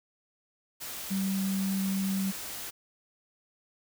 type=tone in noise; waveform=sine; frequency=193.2 Hz; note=G3; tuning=25 cents flat; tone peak=-27 dBFS; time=1.1-2.32 s; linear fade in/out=20 ms; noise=white; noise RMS=-39 dBFS; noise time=0.8-2.71 s; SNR=+9 dB; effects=none